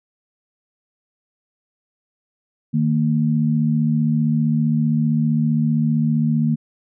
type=tone pair together; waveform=sine; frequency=154.37 / 229.7 Hz; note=D#3 / A#3; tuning=-13 / -25 cents; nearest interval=perfect fifth; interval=688 cents; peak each=-18 dBFS; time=2.73-6.56 s; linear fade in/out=20 ms; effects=none